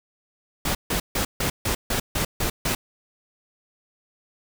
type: noise bursts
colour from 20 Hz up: pink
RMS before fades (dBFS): -24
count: 9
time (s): 0.65-2.75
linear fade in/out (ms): 5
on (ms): 100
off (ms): 150
effects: none